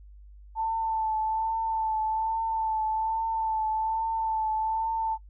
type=tone with vibrato; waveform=sine; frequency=885 Hz; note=A5; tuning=10 cents sharp; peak=-25 dBFS; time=0.55-5.18 s; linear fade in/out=50 ms; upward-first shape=triangle; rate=1.2 Hz; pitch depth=31 cents each way; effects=noise-tail reverb RT60 0.1 s tail -18 dB re dry + added 50 Hz sine -46 dBFS peak until 5.29 s